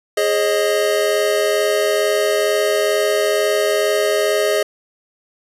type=chord; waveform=square; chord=Ab suspended fourth; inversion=none; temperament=equal with one note detuned; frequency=415.3 / 540.1 / 622.3 Hz; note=Ab4 / Db5 / Eb5; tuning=0 / -45 / 0 cents; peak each=-19 / -23 / -19 dBFS; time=0.17-4.63 s; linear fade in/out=5 ms; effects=resampled to 32000 Hz